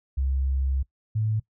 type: tone pair in turn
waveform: sine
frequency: 66.9 / 108.77 Hz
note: C2 / A2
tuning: +39 / -19 cents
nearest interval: minor sixth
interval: 842 cents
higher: second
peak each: -22 dBFS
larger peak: neither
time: 0.17-0.83 / 1.15-1.4 s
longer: first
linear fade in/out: 10 ms
effects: noise-tail reverb RT60 0.1 s tail -20 dB re dry